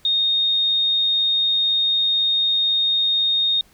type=tone; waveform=sine; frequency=3698 Hz; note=A#7; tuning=15 cents flat; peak=-16 dBFS; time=0.05-3.61 s; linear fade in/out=2 ms; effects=pink hiss -55 dBFS RMS until 3.73 s